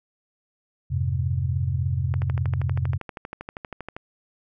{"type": "chord", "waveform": "sine", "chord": "F minor", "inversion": "none", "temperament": "equal", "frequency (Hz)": [87.31, 103.83, 130.81], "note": ["F2", "Ab2", "C3"], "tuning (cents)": [0, 0, 0], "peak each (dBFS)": [-25, -29, -25], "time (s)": [0.9, 2.98], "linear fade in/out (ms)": 20}
{"type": "click train", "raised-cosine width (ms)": 0.5, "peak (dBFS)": -19, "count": 24, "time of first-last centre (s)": [2.14, 3.965], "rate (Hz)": 12.6}
{"effects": []}